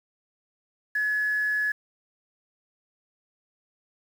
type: tone with amplitude modulation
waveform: sine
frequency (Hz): 1700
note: G#6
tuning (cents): +40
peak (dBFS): -21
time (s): 0.95-1.72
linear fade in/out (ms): 5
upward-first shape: sine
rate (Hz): 190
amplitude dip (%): 25
effects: tanh soft clip ceiling -17 dBFS + 8-bit